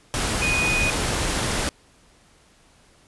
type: tone in noise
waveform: sine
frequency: 2482 Hz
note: D#7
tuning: 5 cents flat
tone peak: -21 dBFS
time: 0.42-0.9 s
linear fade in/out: 0 ms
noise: pink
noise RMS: -24 dBFS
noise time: 0.14-1.69 s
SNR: 0 dB
effects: pink hiss -56 dBFS RMS until 3.07 s + resampled to 24000 Hz